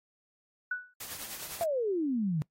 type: tone with exponential decay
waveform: sine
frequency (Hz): 1480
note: F#6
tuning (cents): 0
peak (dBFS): -27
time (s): 0.71-0.94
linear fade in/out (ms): 5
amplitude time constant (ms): 50
type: noise with tremolo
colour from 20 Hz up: white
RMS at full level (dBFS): -39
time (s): 1-1.64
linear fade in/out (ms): 5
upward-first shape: triangle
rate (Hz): 9.8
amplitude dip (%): 55
type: exponential sweep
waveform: sine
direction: down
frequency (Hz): 698.5 to 145.2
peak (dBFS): -27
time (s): 1.61-2.42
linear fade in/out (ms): 0
effects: noise-tail reverb RT60 0.1 s tail -22 dB re dry + AAC 48 kbps